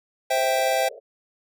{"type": "chord", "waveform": "square", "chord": "C major", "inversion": "none", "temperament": "equal", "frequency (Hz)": [523.3, 659.3, 784], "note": ["C5", "E5", "G5"], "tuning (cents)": [0, 0, 0], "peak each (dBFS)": -25, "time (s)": [0.3, 0.89], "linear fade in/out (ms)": 10}
{"type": "band-pass noise", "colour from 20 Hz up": "pink", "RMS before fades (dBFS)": -42, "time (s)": [0.35, 1], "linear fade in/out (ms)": 20, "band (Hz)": [400, 650], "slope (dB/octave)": 96}
{"effects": []}